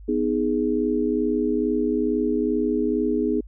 sine chord, G# minor, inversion first, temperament just, 249.2 / 311.5 / 415.3 Hz, B3 / D#4 / G#4, +16 / +2 / 0 cents, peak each -24 dBFS, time 0.08-3.41 s, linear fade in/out 10 ms, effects added 50 Hz sine -39 dBFS peak until 3.47 s

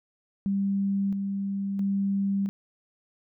sine tone with tremolo, 197.4 Hz, G3, 12 cents sharp, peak -23 dBFS, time 0.46-2.49 s, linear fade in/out 0 ms, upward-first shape square, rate 0.75 Hz, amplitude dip 35%, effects none

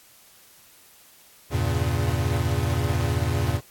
square chord, E diminished seventh, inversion none, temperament equal, 82.41 / 98 / 116.54 / 138.59 Hz, E2 / G2 / Bb2 / Db3, 0 / 0 / 0 / 0 cents, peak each -27 / -29 / -27 / -30 dBFS, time 1.5-3.61 s, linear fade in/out 50 ms, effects white hiss -53 dBFS RMS until 3.7 s + AAC 64 kbps

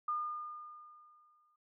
sine tone with exponential decay, 1214 Hz, D#6, 43 cents flat, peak -31 dBFS, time 0.08-1.56 s, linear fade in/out 5 ms, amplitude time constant 320 ms, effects none

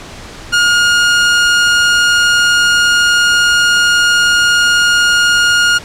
sawtooth tone, 1426 Hz, F6, 36 cents sharp, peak -4 dBFS, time 0.52-5.79 s, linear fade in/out 20 ms, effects pink hiss -31 dBFS RMS until 5.84 s + low-pass 7000 Hz 12 dB/octave

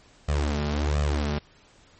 sawtooth tone with flanger, 73.42 Hz, D2, in tune, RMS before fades -25 dBFS, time 0.28-1.39 s, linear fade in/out 10 ms, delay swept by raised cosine 1.6 to 5 ms, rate 1.4 Hz, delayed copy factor +0.9, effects pink hiss -56 dBFS RMS until 1.99 s + MP3 32 kbps

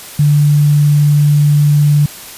sine tone with quantisation, 146.83 Hz, D3, in tune, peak -6 dBFS, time 0.19-2.06 s, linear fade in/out 5 ms, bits 6, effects white hiss -31 dBFS RMS until 2.37 s + resampled to 32000 Hz

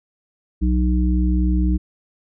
harmonic tone, 61.74 Hz, B1, in tune, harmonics 1 / 3 / 5, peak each -16 / -22 / -24 dBFS, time 0.61-1.78 s, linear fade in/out 20 ms, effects none

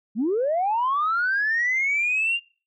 sine linear sweep, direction up, 194.8 to 2825 Hz, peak -19 dBFS, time 0.15-2.4 s, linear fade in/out 50 ms, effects noise-tail reverb RT60 0.4 s tail -25 dB re dry + tanh soft clip ceiling -16 dBFS

